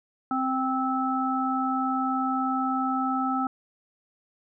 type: harmonic tone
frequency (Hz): 261.6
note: C4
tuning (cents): 0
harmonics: 1 / 3 / 5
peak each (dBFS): -27 / -29 / -28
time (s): 0.31-3.47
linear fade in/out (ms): 2
effects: none